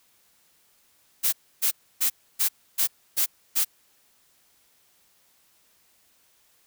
blue noise bursts, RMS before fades -22 dBFS, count 7, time 1.23-3.649 s, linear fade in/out 20 ms, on 97 ms, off 290 ms, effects white hiss -63 dBFS RMS until 6.66 s

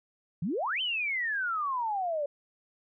sine exponential two-way sweep, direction up then down, 146.83 to 3136 to 560 Hz, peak -28 dBFS, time 0.42-2.26 s, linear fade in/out 5 ms, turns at 0.81 s, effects none

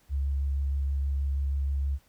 sine tone with vibrato, 69.3 Hz, C#2, in tune, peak -25 dBFS, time 0.09-1.99 s, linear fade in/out 50 ms, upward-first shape sine, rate 6.3 Hz, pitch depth 13 cents each way, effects pink hiss -64 dBFS RMS until 2.08 s

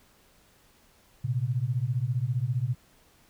sine beating tone pair, 116.54 / 131.54 Hz, A#2 / C3, 0 / +10 cents, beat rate 15 Hz, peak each -28 dBFS, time 1.24-2.75 s, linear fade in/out 10 ms, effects pink hiss -61 dBFS RMS until 3.29 s

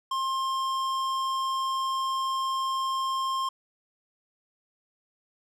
sine tone with tanh clipping, 1061 Hz, C6, 24 cents sharp, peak -28 dBFS, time 0.11-3.49 s, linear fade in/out 5 ms, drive 15 dB, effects none

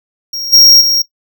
square tone with level steps, 5588 Hz, F8, in tune, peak -19 / -3 / -10 dBFS, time 0.33-1.02 s, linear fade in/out 5 ms, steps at 0.52 / 0.8 s, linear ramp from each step 20 ms, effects noise-tail reverb RT60 0.1 s tail -17 dB re dry

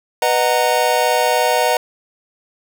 square chord, B major seventh, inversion none, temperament just, 493.9 / 617.4 / 740.8 / 926 Hz, B4 / D#5 / F#5 / A#5, 0 / -14 / +2 / -12 cents, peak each -20 dBFS, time 0.22-1.77 s, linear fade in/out 2 ms, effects none

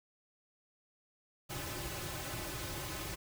pink noise with comb filter, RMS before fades -41 dBFS, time 1.49-3.16 s, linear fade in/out 20 ms, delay 4.3 ms, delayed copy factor -0.9, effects none

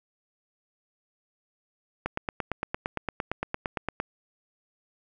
click train, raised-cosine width 0.5 ms, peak -13 dBFS, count 18, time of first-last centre 2.06-4.001 s, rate 8.76 Hz, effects none

